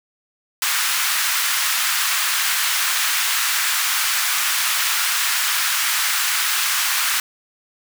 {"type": "high-pass noise", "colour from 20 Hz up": "pink", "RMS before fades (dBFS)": -20, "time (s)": [0.62, 7.2], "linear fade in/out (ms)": 2, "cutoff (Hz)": 1200, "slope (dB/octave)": 24, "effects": []}